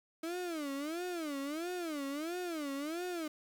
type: tone with vibrato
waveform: 35% pulse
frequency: 315.4 Hz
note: D#4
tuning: 24 cents sharp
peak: -35 dBFS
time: 0.23-3.28 s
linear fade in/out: 5 ms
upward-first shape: sine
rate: 1.5 Hz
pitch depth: 240 cents each way
effects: 11-bit